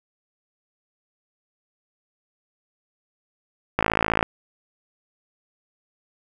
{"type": "click train", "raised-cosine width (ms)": 0.5, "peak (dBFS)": -4, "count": 25, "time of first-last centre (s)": [3.79, 4.228], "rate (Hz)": 54.8, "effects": ["7-bit"]}